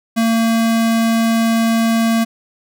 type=tone; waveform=square; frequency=227.3 Hz; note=A#3; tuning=43 cents flat; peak=-13 dBFS; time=0.16-2.25 s; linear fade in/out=20 ms; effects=none